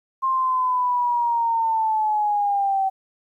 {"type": "linear sweep", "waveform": "sine", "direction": "down", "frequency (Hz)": [1062, 765], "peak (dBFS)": -18, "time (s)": [0.22, 2.9], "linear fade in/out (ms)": 20, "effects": ["10-bit"]}